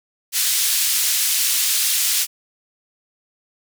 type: band-pass noise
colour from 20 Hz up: white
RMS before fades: -19 dBFS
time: 0.32-2.27 s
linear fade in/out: 50 ms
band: 2600 to 14000 Hz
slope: 12 dB/octave
effects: none